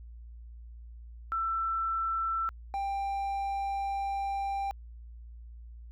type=tone pair in turn; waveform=sine / triangle; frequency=1335 / 791 Hz; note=E6 / G5; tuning=+22 / +15 cents; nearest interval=major sixth; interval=907 cents; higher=first; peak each=-28 dBFS; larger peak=neither; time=1.32-2.49 / 2.74-4.71 s; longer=second; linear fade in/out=0 ms; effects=added 58 Hz sine -44 dBFS peak until 5.91 s